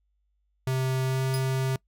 square tone with pitch glide, 130.81 to 132.02 Hz, C3 to C3, 0 to +16 cents, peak -25 dBFS, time 0.67-1.76 s, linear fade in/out 2 ms, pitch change +16 cents, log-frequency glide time 1.04-1.22 s
20% pulse tone with exponential decay, 4977 Hz, D#8, in tune, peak -24 dBFS, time 1.34-1.48 s, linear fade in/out 0 ms, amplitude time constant 29 ms
effects noise-tail reverb RT60 0.1 s tail -23 dB re dry + added 50 Hz sine -69 dBFS peak until 1.87 s

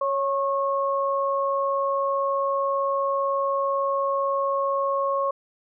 sine tone pair together, 553 / 1091.1 Hz, C#5 / C#6, -4 / -28 cents, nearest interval octave, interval 1176 cents, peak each -24 dBFS, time 0.01-5.31 s, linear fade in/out 5 ms, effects none

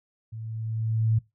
sine tone with level ramp, 111.4 Hz, A2, 22 cents sharp, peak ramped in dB -35 to -18 dBFS, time 0.32-1.19 s, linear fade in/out 10 ms, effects noise-tail reverb RT60 0.2 s tail -21 dB re dry

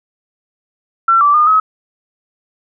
sine tone with pitch steps, 1349 / 1163 / 1217 / 1278 Hz, E6 / D6 / D#6 / D#6, +40 / -17 / -39 / +46 cents, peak -7 dBFS, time 1.08-1.6 s, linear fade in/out 5 ms, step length 130 ms, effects none

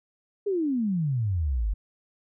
sine exponential sweep, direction down, 420.8 to 46.25 Hz, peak -23 dBFS, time 0.46-1.74 s, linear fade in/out 10 ms, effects none

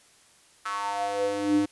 square tone with high-pass filter sweep, 101.1 Hz, G#2, 46 cents flat, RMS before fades -27 dBFS, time 0.65-1.66 s, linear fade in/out 10 ms, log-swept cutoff 1300 to 250 Hz, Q 6.4, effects white hiss -58 dBFS RMS until 1.71 s + resampled to 24000 Hz

